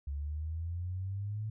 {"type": "exponential sweep", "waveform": "sine", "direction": "up", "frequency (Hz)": [69.3, 110], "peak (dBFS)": -34, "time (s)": [0.07, 1.5], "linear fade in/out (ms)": 5, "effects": []}